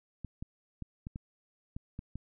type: clicks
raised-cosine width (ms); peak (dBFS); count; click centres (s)
5; -27; 8; 0.247 / 0.425 / 0.823 / 1.069 / 1.159 / 1.765 / 1.991 / 2.156
effects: none